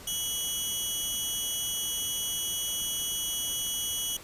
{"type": "tone pair together", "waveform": "15% pulse", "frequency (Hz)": [2960, 3303], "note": ["F#7", "G#7"], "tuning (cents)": [0, -10], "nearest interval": "major second", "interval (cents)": 190, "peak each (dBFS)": -25, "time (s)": [0.07, 4.17], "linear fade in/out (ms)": 5, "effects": ["pink hiss -47 dBFS RMS until 4.23 s", "resampled to 32000 Hz"]}